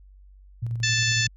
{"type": "tone with tremolo", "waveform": "sine", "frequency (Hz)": 116.54, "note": "A#2", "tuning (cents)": 0, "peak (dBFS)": -24, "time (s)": [0.62, 1.28], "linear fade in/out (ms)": 10, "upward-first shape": "square", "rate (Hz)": 11, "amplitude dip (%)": 35}
{"type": "harmonic tone", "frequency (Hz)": 880, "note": "A5", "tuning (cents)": 0, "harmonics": [2, 3, 4, 5, 6, 7, 8], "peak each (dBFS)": [-26, -28, -29, -30, -31, -31, -32], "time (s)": [0.83, 1.27], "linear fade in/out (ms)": 5}
{"effects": ["added 48 Hz sine -47 dBFS peak until 1.36 s"]}